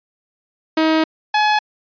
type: tone pair in turn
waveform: sawtooth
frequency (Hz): 317.3 / 847.1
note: D#4 / G#5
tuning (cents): +34 / +34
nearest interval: octave + perfect fourth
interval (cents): 1700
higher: second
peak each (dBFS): -9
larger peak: neither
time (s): 0.77-1.04 / 1.34-1.59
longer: first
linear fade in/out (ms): 5
effects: resampled to 11025 Hz